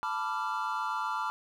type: chord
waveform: triangle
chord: B half-diminished seventh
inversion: third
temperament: equal with one note detuned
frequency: 880 / 987.8 / 1174.7 / 1380.1 Hz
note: A5 / B5 / D6 / F6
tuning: 0 / 0 / 0 / -21 cents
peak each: -34 dBFS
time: 0.03-1.3 s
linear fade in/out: 0 ms
effects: none